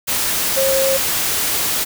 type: tone in noise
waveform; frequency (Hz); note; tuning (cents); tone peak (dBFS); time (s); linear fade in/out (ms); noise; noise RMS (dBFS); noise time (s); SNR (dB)
sine; 537; C5; +45; -15; 0.56-0.98; 20; white; -19; 0.07-1.85; +1
effects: none